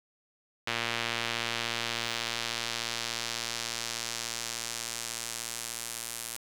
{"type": "tone with band-pass filter sweep", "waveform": "sawtooth", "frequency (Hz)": 116.54, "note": "A#2", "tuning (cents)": 0, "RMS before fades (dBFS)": -35, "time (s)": [0.67, 6.37], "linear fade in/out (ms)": 5, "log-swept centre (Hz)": [2700, 10000], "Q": 1.1, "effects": ["9-bit"]}